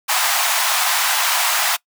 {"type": "high-pass noise", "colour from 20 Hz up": "pink", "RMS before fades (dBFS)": -18, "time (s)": [0.08, 1.77], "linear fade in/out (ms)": 20, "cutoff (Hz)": 710, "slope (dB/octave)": 48, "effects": ["noise-tail reverb RT60 0.1 s tail -23 dB re dry"]}